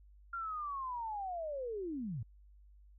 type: linear sweep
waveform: sine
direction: down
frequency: 1396.9 to 98 Hz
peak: -37 dBFS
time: 0.33-2.23 s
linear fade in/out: 5 ms
effects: added 50 Hz sine -57 dBFS peak until 2.98 s